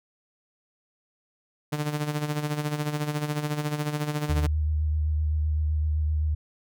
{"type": "tone with tremolo", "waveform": "sawtooth", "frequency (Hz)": 149.2, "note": "D3", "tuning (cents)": 28, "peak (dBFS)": -20, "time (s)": [1.72, 4.47], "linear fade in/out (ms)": 10, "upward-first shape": "sine", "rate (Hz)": 14, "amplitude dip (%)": 65}
{"type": "tone with vibrato", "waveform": "sine", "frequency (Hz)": 76.6, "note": "D#2", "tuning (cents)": -27, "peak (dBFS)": -22, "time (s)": [4.29, 6.35], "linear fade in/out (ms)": 10, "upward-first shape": "sine", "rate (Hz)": 7.8, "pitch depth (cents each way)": 25}
{"effects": []}